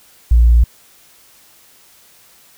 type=tone with tanh clipping; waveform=triangle; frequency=58.27 Hz; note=A#1; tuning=in tune; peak=-6 dBFS; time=0.31-0.64 s; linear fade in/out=5 ms; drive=5 dB; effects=white hiss -48 dBFS RMS until 2.57 s